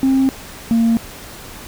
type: tone pair in turn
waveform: sine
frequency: 266.5 / 229.2 Hz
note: C4 / A#3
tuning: +32 / -29 cents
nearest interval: minor third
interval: 261 cents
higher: first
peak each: -9 dBFS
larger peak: neither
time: 0.03-0.29 / 0.71-0.97 s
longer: neither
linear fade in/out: 0 ms
effects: tanh soft clip ceiling -9 dBFS + pink hiss -35 dBFS RMS until 1.67 s